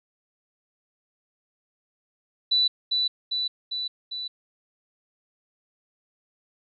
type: tone with echo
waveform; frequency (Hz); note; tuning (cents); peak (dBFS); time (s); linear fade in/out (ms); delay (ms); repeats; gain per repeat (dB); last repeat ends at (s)
sine; 3970; B7; +8; -18; 2.51-2.68; 10; 400; 4; -3; 4.28
effects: none